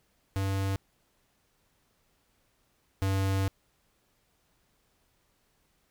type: tone pair in turn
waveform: square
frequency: 97.2 / 96.71 Hz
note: G2 / G2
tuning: -14 / -23 cents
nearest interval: unison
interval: 9 cents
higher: first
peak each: -28 / -26 dBFS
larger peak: second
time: 0.36-0.76 / 3.02-3.48 s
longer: second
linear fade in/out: 0 ms
effects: pink hiss -71 dBFS RMS until 5.9 s